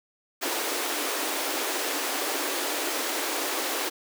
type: high-pass noise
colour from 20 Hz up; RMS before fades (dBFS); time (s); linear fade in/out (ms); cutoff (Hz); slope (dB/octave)
pink; -29; 0.41-3.9; 20; 270; 96
effects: none